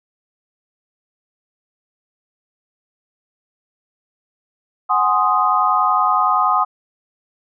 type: chord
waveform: sine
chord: Ab dominant seventh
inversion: third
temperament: equal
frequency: 740 / 830.6 / 1046.5 / 1244.5 Hz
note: Gb5 / Ab5 / C6 / Eb6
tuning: 0 / 0 / 0 / 0 cents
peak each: -20 / -21 / -19 / -16 dBFS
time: 4.89-6.65 s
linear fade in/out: 20 ms
effects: none